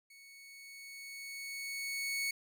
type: tone with level ramp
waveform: sawtooth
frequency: 2217 Hz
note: C#7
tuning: in tune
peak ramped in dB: -52 to -29 dBFS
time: 0.1-2.31 s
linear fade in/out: 5 ms
effects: none